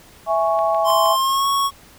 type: chord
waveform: sine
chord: C# minor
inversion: first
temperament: equal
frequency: 659.3 / 830.6 / 1108.7 Hz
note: E5 / G#5 / C#6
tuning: 0 / 0 / 0 cents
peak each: -18 / -21 / -22 dBFS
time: 0.26-1.17 s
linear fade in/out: 50 ms
type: click train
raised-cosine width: 0.3 ms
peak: -21 dBFS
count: 4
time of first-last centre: 0.59-1.059 s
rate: 6.39 Hz
type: tone with pitch glide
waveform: square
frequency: 1045 to 1107.1 Hz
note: C6 to C#6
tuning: -2 to -3 cents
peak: -17 dBFS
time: 0.84-1.71 s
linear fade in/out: 50 ms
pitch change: +99 cents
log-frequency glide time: 1.09-1.47 s
effects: pink hiss -47 dBFS RMS until 1.98 s